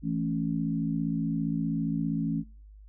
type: chord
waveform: sine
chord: A major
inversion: second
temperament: equal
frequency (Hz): 164.81 / 220 / 277.2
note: E3 / A3 / C#4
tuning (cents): 0 / 0 / 0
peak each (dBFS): -30 / -32 / -31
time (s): 0.02-2.44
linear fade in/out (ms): 50
effects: noise-tail reverb RT60 0.5 s tail -26 dB re dry + added 51 Hz sine -47 dBFS peak until 2.88 s